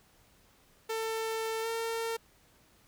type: tone with pitch glide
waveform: sawtooth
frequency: 446.5 to 455.6 Hz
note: A4 to A#4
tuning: +25 to -40 cents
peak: -28 dBFS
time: 0.89-2.17 s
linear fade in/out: 10 ms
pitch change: +35 cents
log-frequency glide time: 1.62-1.67 s
effects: pink hiss -64 dBFS RMS until 2.87 s